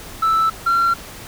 sine tone pair in turn, 1318.5 / 1368.6 Hz, E6 / F6, 0 / -35 cents, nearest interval minor second, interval 65 cents, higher second, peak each -11 dBFS, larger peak neither, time 0.22-0.5 / 0.66-0.94 s, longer neither, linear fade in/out 10 ms, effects tanh soft clip ceiling -12 dBFS + pink hiss -36 dBFS RMS until 1.27 s

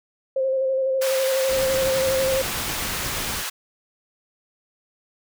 sine tone with vibrato, 529 Hz, C5, 19 cents sharp, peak -19 dBFS, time 0.36-2.42 s, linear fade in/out 5 ms, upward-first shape square, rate 12 Hz, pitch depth 19 cents each way
pink high-pass noise, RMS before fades -29 dBFS, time 1.01-3.5 s, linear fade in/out 10 ms, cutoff 1100 Hz, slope 12 dB/octave
pink noise with tremolo, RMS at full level -30 dBFS, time 1.47-3.44 s, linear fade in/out 50 ms, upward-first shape sine, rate 8.3 Hz, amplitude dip 35%
effects none

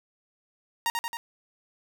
sawtooth tone with echo, 932 Hz, A#5, 1 cent flat, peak -20 dBFS, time 0.86-0.9 s, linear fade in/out 0 ms, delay 90 ms, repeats 3, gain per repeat -3 dB, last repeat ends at 1.17 s, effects none

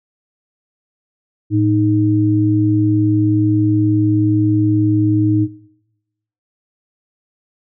sine tone pair together, 110 / 311.1 Hz, A2 / D#4, 0 / 0 cents, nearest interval octave + tritone, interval 1800 cents, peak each -14 dBFS, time 1.5-5.48 s, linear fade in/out 50 ms, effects noise-tail reverb RT60 1.0 s tail -21 dB re dry

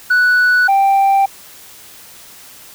sine tone pair in turn, 1480 / 785.5 Hz, F#6 / G5, 0 / +3 cents, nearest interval major seventh, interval 1097 cents, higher first, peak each -6 dBFS, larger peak neither, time 0.1-0.68 / 0.68-1.26 s, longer neither, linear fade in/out 10 ms, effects tanh soft clip ceiling -8 dBFS + white hiss -39 dBFS RMS until 2.74 s

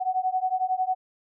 sine beating tone pair, 740 / 751 Hz, F#5 / F#5, 0 / +26 cents, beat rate 11 Hz, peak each -26 dBFS, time 0-0.95 s, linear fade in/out 20 ms, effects none

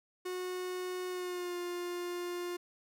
45% pulse tone with pitch glide, 365.1 to 352.7 Hz, F#4 to F4, -23 to +17 cents, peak -36 dBFS, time 0.25-2.57 s, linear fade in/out 10 ms, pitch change -60 cents, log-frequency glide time 1.09-1.57 s, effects none

